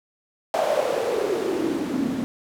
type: noise with band-pass filter sweep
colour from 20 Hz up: white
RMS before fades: -24 dBFS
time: 0.54-2.24 s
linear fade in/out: 0 ms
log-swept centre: 660 to 230 Hz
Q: 7.1
effects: none